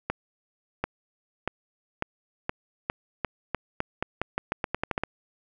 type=accelerating click train; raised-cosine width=0.5 ms; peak=-11 dBFS; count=19; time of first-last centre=0.1-5.036 s; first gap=740 ms; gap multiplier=0.86; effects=none